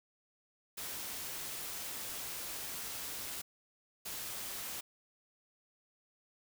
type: noise bursts at uneven times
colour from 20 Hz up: white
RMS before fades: -42 dBFS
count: 2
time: 0.77-3.42 / 4.05-4.81 s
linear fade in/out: 10 ms
effects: none